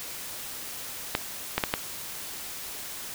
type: clicks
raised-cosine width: 0.3 ms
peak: -7 dBFS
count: 4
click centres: 1.151 / 1.58 / 1.638 / 1.739 s
effects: white hiss -38 dBFS RMS until 3.14 s